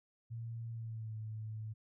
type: tone with pitch glide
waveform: sine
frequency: 115.2 to 109.05 Hz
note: A#2 to A2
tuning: -20 to -15 cents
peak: -40 dBFS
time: 0.3-1.74 s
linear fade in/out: 20 ms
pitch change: -95 cents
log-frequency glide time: 0.71-1.15 s
effects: none